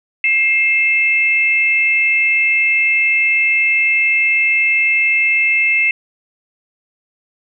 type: tone pair together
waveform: sine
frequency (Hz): 2126 / 2637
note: C7 / E7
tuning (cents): +27 / 0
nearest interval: major third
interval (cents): 373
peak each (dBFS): -14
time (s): 0.24-5.91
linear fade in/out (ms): 2
effects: none